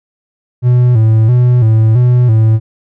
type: tone with vibrato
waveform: triangle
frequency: 116.9 Hz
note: A#2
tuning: 5 cents sharp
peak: -3 dBFS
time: 0.62-2.6 s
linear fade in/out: 50 ms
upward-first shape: square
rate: 1.5 Hz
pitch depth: 96 cents each way
effects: none

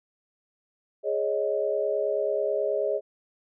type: chord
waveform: sine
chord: Ab suspended fourth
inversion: none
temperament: just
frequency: 415.3 / 553.7 / 623 Hz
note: Ab4 / Db5 / Eb5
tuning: 0 / -2 / +2 cents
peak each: -28 dBFS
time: 1.03-3.01 s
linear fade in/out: 50 ms
effects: none

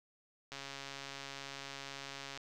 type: click train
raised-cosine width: 0.2 ms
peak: -27 dBFS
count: 257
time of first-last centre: 0.52-2.375 s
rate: 138 Hz
effects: none

